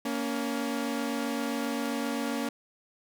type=tone pair together; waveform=sawtooth; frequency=233.3 / 280.9 Hz; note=A#3 / C#4; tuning=+2 / +23 cents; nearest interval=minor third; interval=321 cents; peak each=-28 dBFS; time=0.05-2.49 s; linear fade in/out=5 ms; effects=none